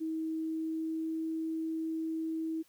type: tone with pitch glide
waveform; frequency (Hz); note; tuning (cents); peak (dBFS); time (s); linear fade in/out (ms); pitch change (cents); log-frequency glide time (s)
sine; 319.6 to 321.8; D#4 to E4; +47 to -42; -32; 0-2.63; 20; +11; 0.38-1.35
effects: white hiss -67 dBFS RMS until 2.68 s